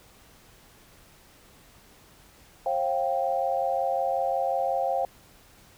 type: chord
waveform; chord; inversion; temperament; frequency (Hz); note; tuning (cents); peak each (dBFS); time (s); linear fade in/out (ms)
sine; C suspended fourth; none; equal with one note detuned; 536.1 / 698.5 / 784; C5 / F5 / G5; +42 / 0 / 0; -28; 2.66-5.05; 2
effects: pink hiss -55 dBFS RMS until 5.77 s